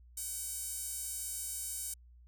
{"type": "tone with high-pass filter", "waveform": "sawtooth", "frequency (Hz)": 761, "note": "F#5", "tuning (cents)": 48, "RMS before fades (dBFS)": -40, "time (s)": [0.17, 1.94], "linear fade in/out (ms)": 5, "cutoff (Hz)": 8600, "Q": 2.1, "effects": ["added 60 Hz sine -55 dBFS peak until 2.27 s"]}